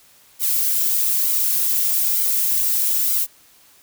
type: noise with flanger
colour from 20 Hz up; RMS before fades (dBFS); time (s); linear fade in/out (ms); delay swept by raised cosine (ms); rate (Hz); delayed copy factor
violet; -19; 0.39-3.27; 50; 1.1 to 5.3; 1.1; -0.7
effects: white hiss -52 dBFS RMS until 3.82 s